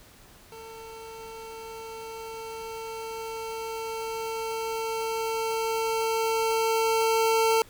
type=tone with level ramp; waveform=25% pulse; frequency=449 Hz; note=A4; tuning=35 cents sharp; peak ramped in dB=-38 to -16 dBFS; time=0.52-7.62 s; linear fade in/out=2 ms; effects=pink hiss -53 dBFS RMS until 7.69 s